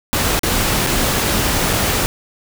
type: noise with dropouts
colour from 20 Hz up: pink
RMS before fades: -17 dBFS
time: 0.13-2.06 s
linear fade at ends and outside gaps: 0 ms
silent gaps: 0.393-0.433 / 0.865-0.87 / 1.73-1.733 s
effects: none